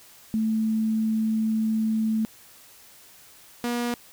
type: tone pair in turn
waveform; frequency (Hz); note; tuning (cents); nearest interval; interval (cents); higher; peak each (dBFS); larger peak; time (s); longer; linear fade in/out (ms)
sine / sawtooth; 220 / 240; A3 / B3; 0 / -49; major second; 151; second; -21; neither; 0.34-2.25 / 3.64-3.94; first; 0
effects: white hiss -51 dBFS RMS until 4.12 s